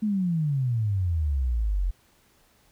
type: exponential sweep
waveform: sine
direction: down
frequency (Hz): 220 to 42.73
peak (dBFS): -22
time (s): 0.02-1.91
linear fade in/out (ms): 10
effects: pink hiss -62 dBFS RMS until 2.71 s